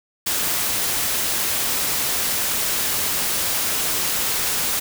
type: noise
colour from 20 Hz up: white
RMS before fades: -22 dBFS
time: 0.26-4.8 s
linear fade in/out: 10 ms
effects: none